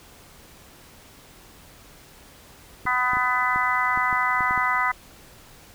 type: clicks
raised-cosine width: 3 ms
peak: -23 dBFS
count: 9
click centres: 2.855 / 3.134 / 3.17 / 3.56 / 3.975 / 4.128 / 4.407 / 4.509 / 4.577 s
type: harmonic tone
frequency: 250.2 Hz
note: B3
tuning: 23 cents sharp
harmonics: 3 / 4 / 5 / 6 / 7 / 8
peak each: -31 / -25 / -25 / -29 / -34 / -25 dBFS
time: 2.86-4.92 s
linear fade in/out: 10 ms
effects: pink hiss -49 dBFS RMS until 5.74 s